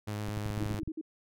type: tone with vibrato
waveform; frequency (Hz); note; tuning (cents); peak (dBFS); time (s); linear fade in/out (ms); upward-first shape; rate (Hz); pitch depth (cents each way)
sawtooth; 105.1; G#2; +21; -30; 0.07-0.8; 10; triangle; 8.3; 16
type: clicks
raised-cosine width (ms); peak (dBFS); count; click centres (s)
5; -25; 11; 0.286 / 0.375 / 0.461 / 0.503 / 0.577 / 0.625 / 0.661 / 0.711 / 0.745 / 0.832 / 0.877
type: tone bursts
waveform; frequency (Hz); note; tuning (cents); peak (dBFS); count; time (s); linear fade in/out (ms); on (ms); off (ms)
sine; 316.5; D#4; +30; -34; 5; 0.6-1.013; 5; 41; 52
effects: none